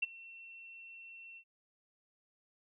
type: tone with ADSR envelope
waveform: sine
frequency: 2707 Hz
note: E7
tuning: 45 cents sharp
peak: -27 dBFS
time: 0.02-1.44 s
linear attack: 10 ms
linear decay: 22 ms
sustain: -22 dB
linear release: 69 ms
effects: none